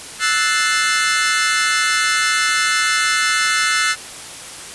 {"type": "chord", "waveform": "sawtooth", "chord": "F# half-diminished seventh", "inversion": "third", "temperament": "equal", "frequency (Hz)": [1318.5, 1480, 1760, 2093], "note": ["E6", "F#6", "A6", "C7"], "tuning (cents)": [0, 0, 0, 0], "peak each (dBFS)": -17, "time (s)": [0.19, 3.96], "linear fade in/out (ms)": 50, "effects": ["white hiss -33 dBFS RMS until 4.74 s", "resampled to 24000 Hz"]}